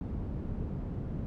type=low-pass noise; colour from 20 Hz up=white; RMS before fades=-36 dBFS; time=0.01-1.26 s; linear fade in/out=0 ms; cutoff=170 Hz; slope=12 dB/octave; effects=none